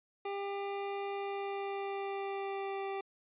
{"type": "tone with pitch glide", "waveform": "25% pulse", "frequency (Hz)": [398.9, 391.6], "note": ["G4", "G4"], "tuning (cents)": [30, -2], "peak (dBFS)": -32, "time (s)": [0.25, 3.01], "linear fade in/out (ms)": 5, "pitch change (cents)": -32, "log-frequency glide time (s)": [1.12, 2.88], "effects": ["resampled to 8000 Hz"]}